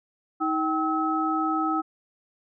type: tone cluster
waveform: sine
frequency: 316.9 / 774 / 1290 Hz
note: D#4 / G5 / E6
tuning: +32 / -22 / -38 cents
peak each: -26 / -29 / -26 dBFS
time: 0.4-1.82 s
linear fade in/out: 20 ms
effects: none